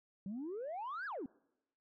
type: exponential two-way sweep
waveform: sine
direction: up then down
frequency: 184 to 1700 to 234 Hz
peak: -38 dBFS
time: 0.26-1.26 s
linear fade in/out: 2 ms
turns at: 1.06 s
effects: noise-tail reverb RT60 0.9 s tail -26 dB re dry + tanh soft clip ceiling -37 dBFS